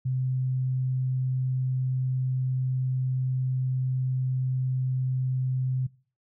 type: tone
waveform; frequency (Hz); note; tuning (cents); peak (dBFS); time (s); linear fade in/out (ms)
sine; 129.2; C3; -21; -24; 0.05-5.87; 10
effects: noise-tail reverb RT60 0.4 s tail -22 dB re dry